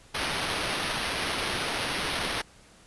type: noise with sample-and-hold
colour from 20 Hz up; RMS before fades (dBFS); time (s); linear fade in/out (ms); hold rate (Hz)
white; -30; 0.14-2.42; 10; 7350
effects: pink hiss -55 dBFS RMS until 2.86 s + resampled to 24000 Hz